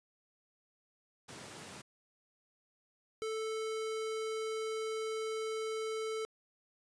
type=high-pass noise; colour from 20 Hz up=pink; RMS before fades=-49 dBFS; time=1.28-1.82 s; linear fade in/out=10 ms; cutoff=110 Hz; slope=24 dB/octave
type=tone; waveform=square; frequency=440 Hz; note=A4; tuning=in tune; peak=-36 dBFS; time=3.22-6.25 s; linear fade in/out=0 ms
effects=resampled to 22050 Hz